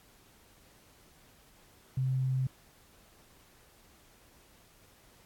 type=tone; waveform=sine; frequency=130.7 Hz; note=C3; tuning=1 cent flat; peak=-27 dBFS; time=1.97-2.47 s; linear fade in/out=5 ms; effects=pink hiss -61 dBFS RMS until 5.25 s + AAC 64 kbps